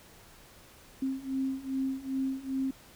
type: beating tone pair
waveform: sine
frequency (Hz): 264.8 / 267.3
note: C4 / C4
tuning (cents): +21 / +37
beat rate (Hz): 2.5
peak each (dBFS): -34 / -32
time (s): 1.02-2.71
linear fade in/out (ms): 5
effects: pink hiss -55 dBFS RMS until 2.95 s